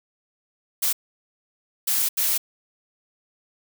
blue noise bursts at uneven times, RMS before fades -22 dBFS, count 3, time 0.82-0.93 / 1.87-2.09 / 2.17-2.38 s, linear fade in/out 10 ms, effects none

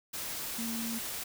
sine tone in noise, 229.6 Hz, A#3, 26 cents flat, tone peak -35 dBFS, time 0.58-0.99 s, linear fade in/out 10 ms, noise white, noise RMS -38 dBFS, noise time 0.13-1.24 s, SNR 0 dB, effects none

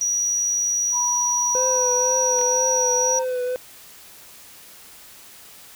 sine tone, 5800 Hz, F#8, 35 cents flat, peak -19 dBFS, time 0.01-3.19 s, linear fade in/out 2 ms
sine tone with pitch glide, 976 to 925 Hz, B5 to A#5, -21 to -14 cents, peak -25 dBFS, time 0.92-3.25 s, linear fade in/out 50 ms, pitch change -93 cents, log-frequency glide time 1.72-2.74 s
triangle tone with vibrato, 507 Hz, B4, 45 cents sharp, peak -20 dBFS, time 1.55-3.56 s, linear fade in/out 0 ms, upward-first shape triangle, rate 2 Hz, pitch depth 44 cents each way
clicks, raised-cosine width 0.2 ms, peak -19 dBFS, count 2, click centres 2.389 / 2.413 s
effects white hiss -45 dBFS RMS until 5.75 s

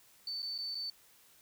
sine tone with dropouts, 4525 Hz, C#8, 35 cents sharp, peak -36 dBFS, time 0.27-0.9 s, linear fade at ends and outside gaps 2 ms, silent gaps 0.421-0.427 / 0.58-0.586 / 0.747-0.752 s, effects white hiss -63 dBFS RMS until 1.41 s

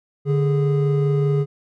triangle tone pair together, 146.1 / 413.2 Hz, D3 / G#4, -9 / -9 cents, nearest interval octave + tritone, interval 1800 cents, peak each -15 / -20 dBFS, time 0.25-1.46 s, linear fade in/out 50 ms, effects none

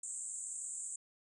white band-pass noise, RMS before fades -43 dBFS, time 0.03-0.96 s, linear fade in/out 5 ms, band 7200 to 8600 Hz, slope 96 dB/octave, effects none

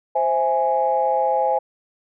sine chord, C augmented, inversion none, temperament equal, 523.3 / 659.3 / 830.6 Hz, C5 / E5 / G#5, 0 / 0 / 0 cents, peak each -21 / -23 / -19 dBFS, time 0.15-1.59 s, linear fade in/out 10 ms, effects tanh soft clip ceiling -7 dBFS

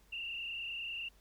sine tone with frequency modulation, 2757 Hz, F7, 23 cents flat, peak -38 dBFS, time 0.12-1.09 s, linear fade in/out 10 ms, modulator 30 Hz, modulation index 3, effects added 50 Hz sine -65 dBFS peak until 1.2 s + pink hiss -68 dBFS RMS until 1.2 s

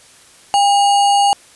sine tone with sample-and-hold, 804 Hz, G5, 44 cents sharp, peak -9 dBFS, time 0.54-1.33 s, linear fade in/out 0 ms, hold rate 3675 Hz, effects white hiss -45 dBFS RMS until 1.55 s + resampled to 24000 Hz

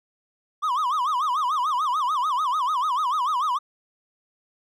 triangle tone with vibrato, 1108.7 Hz, C#6, in tune, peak -19 dBFS, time 0.62-3.59 s, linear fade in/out 20 ms, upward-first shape sine, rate 6.8 Hz, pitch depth 240 cents each way, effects none

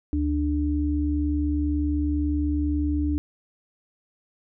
sine tone pair together, 74 / 296 Hz, D2 / D4, +14 / +14 cents, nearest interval 2 octaves, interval 2400 cents, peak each -24 dBFS, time 0.13-3.18 s, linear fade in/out 0 ms, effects none

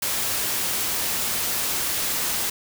white noise, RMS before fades -25 dBFS, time 0.02-2.5 s, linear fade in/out 5 ms, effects none

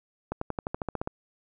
accelerating click train, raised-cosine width 1 ms, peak -16 dBFS, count 11, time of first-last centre 0.32-1.074 s, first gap 94 ms, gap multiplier 0.95, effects none

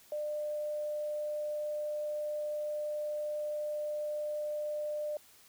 sine tone, 599 Hz, D5, 34 cents sharp, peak -33 dBFS, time 0.12-5.17 s, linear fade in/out 2 ms, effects white hiss -60 dBFS RMS until 5.48 s

